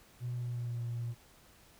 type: tone with pitch glide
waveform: triangle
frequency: 122.3 to 118.34 Hz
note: B2 to A#2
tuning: -16 to +27 cents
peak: -31 dBFS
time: 0.2-1.15 s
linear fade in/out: 50 ms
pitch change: -57 cents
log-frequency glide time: 0.35-0.84 s
effects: tanh soft clip ceiling -31 dBFS + pink hiss -61 dBFS RMS until 1.79 s